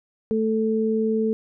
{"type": "tone pair together", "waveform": "sine", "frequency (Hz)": [220, 440], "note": ["A3", "A4"], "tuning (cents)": [0, 0], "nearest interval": "octave", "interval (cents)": 1200, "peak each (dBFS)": -22, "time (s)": [0.31, 1.33], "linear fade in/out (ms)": 0, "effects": []}